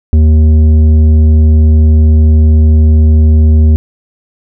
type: tone with tanh clipping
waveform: triangle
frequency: 77.78 Hz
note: D#2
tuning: in tune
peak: -4 dBFS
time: 0.13-3.76 s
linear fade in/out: 0 ms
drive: 13 dB
effects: none